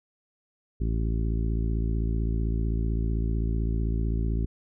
harmonic tone, 55.7 Hz, A1, 22 cents sharp, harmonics 1 / 2 / 3 / 4 / 5 / 6 / 7, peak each -25 / -31 / -35 / -37 / -39 / -41 / -42 dBFS, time 0.8-4.46 s, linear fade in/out 10 ms, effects none

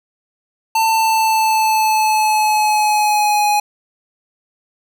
square tone with pitch glide, 893 to 833.2 Hz, A5 to G#5, +25 to +5 cents, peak -13 dBFS, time 0.75-3.6 s, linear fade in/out 5 ms, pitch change -120 cents, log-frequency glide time 0.88-3.48 s, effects none

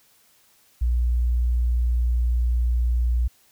sine tone, 59.9 Hz, A#1, 48 cents sharp, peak -18 dBFS, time 0.81-3.28 s, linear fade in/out 10 ms, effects white hiss -59 dBFS RMS until 3.51 s

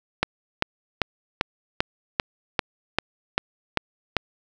click train, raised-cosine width 0.3 ms, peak -3 dBFS, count 11, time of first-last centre 0.23-4.167 s, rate 2.54 Hz, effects none

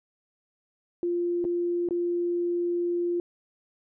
sine tone with dropouts, 348.1 Hz, F4, 6 cents flat, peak -24 dBFS, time 1.03-3.2 s, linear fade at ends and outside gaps 1 ms, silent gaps 1.443-1.45 / 1.888-1.908 s, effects none

